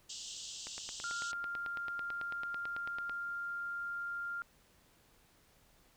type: band-pass noise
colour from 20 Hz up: white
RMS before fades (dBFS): -46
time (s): 0.09-1.32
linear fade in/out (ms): 10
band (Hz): 2800 to 7900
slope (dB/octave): 96
type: click train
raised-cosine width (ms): 0.3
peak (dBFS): -29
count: 23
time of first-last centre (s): 0.67-3.096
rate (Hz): 9.07
type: tone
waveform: sine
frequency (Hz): 1396.9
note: F6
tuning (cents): 0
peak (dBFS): -37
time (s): 1.04-4.42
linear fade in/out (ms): 0
effects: pink hiss -67 dBFS RMS until 5.96 s